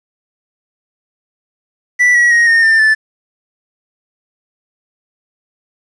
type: tone with pitch steps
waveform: triangle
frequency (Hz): 1967 / 1922.1 / 1878.2 / 1835.3 / 1793.4 / 1752.4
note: B6 / B6 / A#6 / A#6 / A6 / A6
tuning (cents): -7 / -47 / +13 / -27 / +33 / -7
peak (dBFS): -5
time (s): 1.99-2.95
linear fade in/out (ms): 20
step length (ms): 160
effects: resampled to 22050 Hz + 7-bit